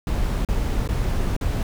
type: noise with dropouts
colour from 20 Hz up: brown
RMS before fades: -22 dBFS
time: 0.07-1.63 s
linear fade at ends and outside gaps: 1 ms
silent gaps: 0.449-0.487 / 0.876-0.889 / 1.365-1.411 s
effects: none